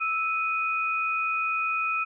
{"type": "tone pair together", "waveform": "sine", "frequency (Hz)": [1313.9, 2489], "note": ["E6", "D#7"], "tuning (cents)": [-6, 0], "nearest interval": "major seventh", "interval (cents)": 1106, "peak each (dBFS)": -27, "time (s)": [0, 2.05], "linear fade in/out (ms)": 20, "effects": []}